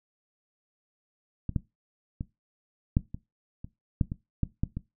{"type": "clicks", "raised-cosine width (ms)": 5, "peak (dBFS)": [-18, -14, -20, -9, -23, -26, -11, -20, -13, -13, -20], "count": 11, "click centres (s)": [1.493, 1.562, 2.209, 2.969, 3.145, 3.645, 4.012, 4.119, 4.433, 4.635, 4.77], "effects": ["noise-tail reverb RT60 0.2 s tail -18 dB re dry"]}